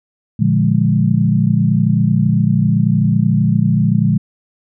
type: chord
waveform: sine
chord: Bb dominant seventh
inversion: none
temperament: equal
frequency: 116.54 / 146.83 / 174.61 / 207.7 Hz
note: Bb2 / D3 / F3 / Ab3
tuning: 0 / 0 / 0 / 0 cents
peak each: -16 dBFS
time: 0.39-4.18 s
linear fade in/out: 10 ms
effects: none